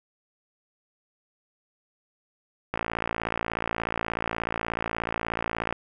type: click train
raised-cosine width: 0.5 ms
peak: -12 dBFS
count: 170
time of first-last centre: 2.74-5.726 s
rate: 56.6 Hz
effects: none